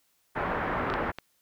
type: low-pass noise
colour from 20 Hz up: white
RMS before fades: -30 dBFS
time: 0.35-1.12 s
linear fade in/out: 20 ms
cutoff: 1600 Hz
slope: 24 dB/octave
type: clicks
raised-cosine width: 0.3 ms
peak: -17 / -15 / -20 dBFS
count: 3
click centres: 0.901 / 0.939 / 1.186 s
effects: white hiss -70 dBFS RMS until 1.41 s